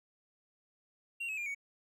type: tone with pitch steps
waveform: triangle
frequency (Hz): 2755 / 2571 / 2398 / 2238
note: F7 / E7 / D7 / C#7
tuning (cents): -24 / -44 / +36 / +16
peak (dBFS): -34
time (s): 1.2-1.548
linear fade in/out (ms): 10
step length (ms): 87
effects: none